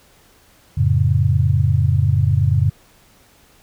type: chord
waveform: sine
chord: F augmented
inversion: none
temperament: equal with one note detuned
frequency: 89.55 / 110 / 138.59 Hz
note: F2 / A2 / C#3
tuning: +44 / 0 / 0 cents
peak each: -17 dBFS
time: 0.77-2.7 s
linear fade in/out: 10 ms
effects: pink hiss -52 dBFS RMS until 3.62 s